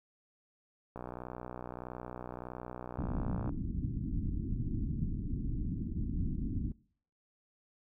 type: click train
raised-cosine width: 1 ms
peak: -28 dBFS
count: 157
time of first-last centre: 0.96-3.492 s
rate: 61.6 Hz
type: low-pass noise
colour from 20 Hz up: pink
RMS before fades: -35 dBFS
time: 2.98-6.72 s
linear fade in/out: 5 ms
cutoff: 300 Hz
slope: 48 dB/octave
effects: noise-tail reverb RT60 0.6 s tail -25 dB re dry